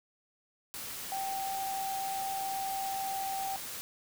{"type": "tone in noise", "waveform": "sine", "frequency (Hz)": 777, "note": "G5", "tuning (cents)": -16, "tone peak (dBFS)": -33, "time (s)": [1.12, 3.56], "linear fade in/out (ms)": 0, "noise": "white", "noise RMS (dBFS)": -41, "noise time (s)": [0.74, 3.81], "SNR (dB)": 5, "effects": []}